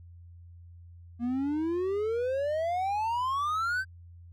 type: exponential sweep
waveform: triangle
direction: up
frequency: 233.1 to 1576 Hz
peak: -25 dBFS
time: 1.19-3.85 s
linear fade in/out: 50 ms
effects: added 86 Hz sine -47 dBFS peak until 4.32 s